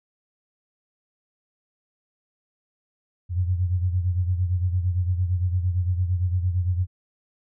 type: beating tone pair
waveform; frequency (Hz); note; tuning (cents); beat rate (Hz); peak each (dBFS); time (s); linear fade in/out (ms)
sine; 89 / 97.8; F2 / G2; +33 / -4; 8.8; -21 / -28; 3.29-6.87; 50
effects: none